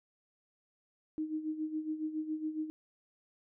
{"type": "tone with tremolo", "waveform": "sine", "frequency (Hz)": 311.1, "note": "D#4", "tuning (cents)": 0, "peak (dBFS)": -31, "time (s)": [1.18, 2.7], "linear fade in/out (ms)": 0, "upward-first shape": "sine", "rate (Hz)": 7.2, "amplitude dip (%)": 70, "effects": []}